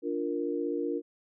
sine chord, Bb major, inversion first, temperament equal, 293.7 / 349.2 / 466.2 Hz, D4 / F4 / Bb4, 0 / 0 / 0 cents, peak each -33 dBFS, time 0.02-1.02 s, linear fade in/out 50 ms, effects none

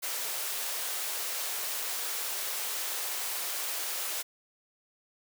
white high-pass noise, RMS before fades -34 dBFS, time 0.02-4.23 s, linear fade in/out 20 ms, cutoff 410 Hz, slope 24 dB/octave, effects none

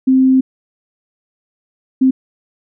sine tone bursts at uneven times, 261.6 Hz, C4, in tune, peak -7 dBFS, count 2, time 0.07-0.41 / 2.01-2.11 s, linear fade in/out 10 ms, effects none

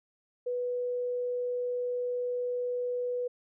sine tone, 492.2 Hz, B4, 6 cents flat, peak -29 dBFS, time 0.46-3.28 s, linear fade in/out 10 ms, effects none

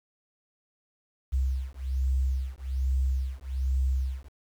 sine beating tone pair, 65 / 66.2 Hz, C2 / C2, -11 / +21 cents, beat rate 1.2 Hz, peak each -28 dBFS, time 1.32-4.29 s, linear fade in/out 20 ms, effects 9-bit

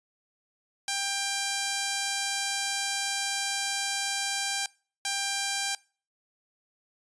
5% pulse tone pair in turn, 793 / 793 Hz, G5 / G5, +20 / +20 cents, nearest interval unison, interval 0 cents, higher neither, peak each -16 / -16 dBFS, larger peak neither, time 0.88-4.66 / 5.05-5.75 s, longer first, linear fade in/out 2 ms, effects noise-tail reverb RT60 0.4 s tail -24 dB re dry + resampled to 22050 Hz

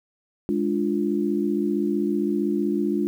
sine chord, D diminished, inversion second, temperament equal, 207.7 / 293.7 / 349.2 Hz, Ab3 / D4 / F4, 0 / 0 / 0 cents, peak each -25 dBFS, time 0.49-3.07 s, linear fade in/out 0 ms, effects 9-bit

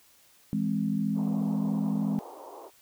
sine chord, E augmented, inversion none, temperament equal, 164.81 / 207.7 / 261.6 Hz, E3 / G#3 / B#3, 0 / 0 / 0 cents, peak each -32 / -27 / -32 dBFS, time 0.53-2.19 s, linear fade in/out 0 ms
white band-pass noise, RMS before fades -45 dBFS, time 1.14-2.71 s, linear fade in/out 50 ms, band 320 to 1000 Hz, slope 48 dB/octave
effects white hiss -60 dBFS RMS until 2.81 s

